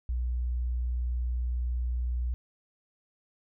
sine tone, 60.9 Hz, B1, 24 cents flat, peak -27 dBFS, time 0.09-2.34 s, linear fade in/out 0 ms, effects none

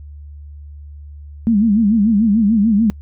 sine tone with vibrato, 214.6 Hz, A3, 43 cents flat, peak -10 dBFS, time 1.47-2.9 s, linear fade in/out 0 ms, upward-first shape sine, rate 6.8 Hz, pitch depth 140 cents each way, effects noise-tail reverb RT60 0.1 s tail -25 dB re dry + added 73 Hz sine -32 dBFS peak until 3.01 s

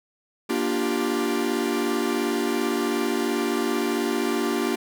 45% pulse chord, G minor seventh, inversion first, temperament equal with one note detuned, 236.3 / 293.7 / 349.2 / 392 Hz, Bb3 / D4 / F4 / G4, +24 / 0 / 0 / 0 cents, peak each -28 dBFS, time 0.49-4.76 s, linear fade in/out 10 ms, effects none

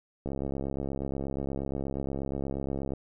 click train, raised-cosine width 2 ms, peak -20 dBFS, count 184, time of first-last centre 0.26-2.935 s, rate 68.4 Hz, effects none

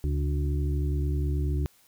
harmonic tone with a mistuned harmonic, 73 Hz, D2, 10 cents flat, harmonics 1 / 2 / 4 / 5, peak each -25 / -31 / -37 / -39 dBFS, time 0.04-1.66 s, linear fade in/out 0 ms, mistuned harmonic 2, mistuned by -45 cents, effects white hiss -61 dBFS RMS until 1.87 s

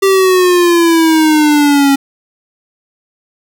square exponential sweep, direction down, 392 to 274.2 Hz, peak -7 dBFS, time 0.02-1.96 s, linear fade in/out 10 ms, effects none

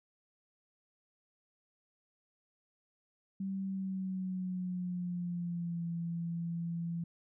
sine tone with pitch glide, 193 to 168.99 Hz, G3 to E3, -27 to +43 cents, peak -34 dBFS, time 3.4-7.04 s, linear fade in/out 5 ms, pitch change -230 cents, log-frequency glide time 3.66-5.86 s, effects none

